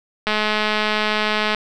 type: click train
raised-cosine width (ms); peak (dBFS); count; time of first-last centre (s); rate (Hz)
0.3; -4; 273; 0.27-1.547; 213
effects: none